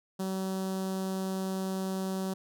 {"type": "tone with notch filter", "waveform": "sawtooth", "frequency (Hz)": 190, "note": "F#3", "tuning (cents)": 46, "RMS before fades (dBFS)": -33, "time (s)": [0.19, 2.34], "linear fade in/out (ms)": 10, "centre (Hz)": 2200, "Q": 0.82, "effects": []}